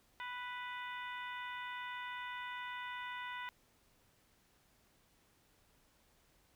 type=harmonic tone with a mistuned harmonic; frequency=493.9 Hz; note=B4; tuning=in tune; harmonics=2 / 3 / 4 / 5 / 6 / 7; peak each=-45 / -48 / -47 / -54 / -54 / -56 dBFS; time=0.2-3.49 s; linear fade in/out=0 ms; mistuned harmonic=7; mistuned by=+46 cents; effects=pink hiss -71 dBFS RMS until 6.55 s